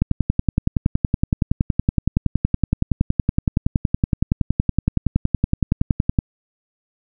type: click train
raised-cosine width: 5 ms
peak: -3 dBFS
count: 67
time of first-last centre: 0.02-6.188 s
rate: 10.7 Hz
effects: none